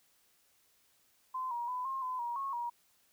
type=tone with pitch steps; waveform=sine; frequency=1029 / 950 / 1002 / 1067 / 1016 / 950 / 1094 / 952 Hz; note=C6 / A#5 / B5 / C6 / B5 / A#5 / C#6 / A#5; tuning=-29 / +33 / +25 / +34 / +49 / +33 / -23 / +36 cents; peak=-34 dBFS; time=1.34-2.7 s; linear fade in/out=10 ms; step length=170 ms; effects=white hiss -70 dBFS RMS until 3.12 s

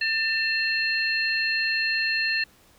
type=tone cluster; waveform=sine; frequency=1790 / 2687 / 4220 Hz; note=A6 / E7 / C8; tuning=+29 / +33 / +14 cents; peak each=-25 / -27 / -28 dBFS; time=0.01-2.44 s; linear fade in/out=5 ms; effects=pink hiss -57 dBFS RMS until 2.78 s

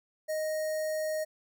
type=tone with notch filter; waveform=square; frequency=622.3 Hz; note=D#5; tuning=in tune; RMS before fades=-32 dBFS; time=0.28-1.25 s; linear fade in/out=20 ms; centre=3100 Hz; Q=0.81; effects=none

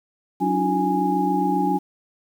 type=tone cluster; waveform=sine; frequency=184.4 / 284.1 / 311.5 / 357 / 828 Hz; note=F#3 / C#4 / D#4 / F4 / G#5; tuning=-6 / +43 / +2 / +38 / -5 cents; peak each=-25 / -24 / -28 / -27 / -22 dBFS; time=0.4-1.79 s; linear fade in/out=20 ms; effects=8-bit

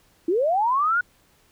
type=linear sweep; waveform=sine; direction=up; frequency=314.8 to 1480 Hz; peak=-18 dBFS; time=0.28-1.01 s; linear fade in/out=5 ms; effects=pink hiss -60 dBFS RMS until 1.51 s

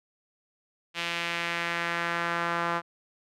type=tone with band-pass filter sweep; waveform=sawtooth; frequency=170.4 Hz; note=F3; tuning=42 cents flat; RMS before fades=-30 dBFS; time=0.94-2.82 s; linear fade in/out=50 ms; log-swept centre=2800 to 1200 Hz; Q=1.7; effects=none

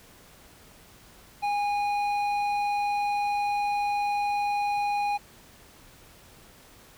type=tone with hard clipping; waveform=triangle; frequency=820 Hz; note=G#5; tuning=22 cents flat; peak=-26 dBFS; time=1.42-5.18 s; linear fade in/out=20 ms; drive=12 dB; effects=pink hiss -53 dBFS RMS until 6.97 s

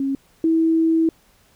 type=tone pair in turn; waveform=sine; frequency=272.6 / 325.1 Hz; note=C#4 / E4; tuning=-29 / -24 cents; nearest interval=minor third; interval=305 cents; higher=second; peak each=-19 / -14 dBFS; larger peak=second; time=0-0.15 / 0.44-1.09 s; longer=second; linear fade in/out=2 ms; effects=pink hiss -57 dBFS RMS until 1.55 s

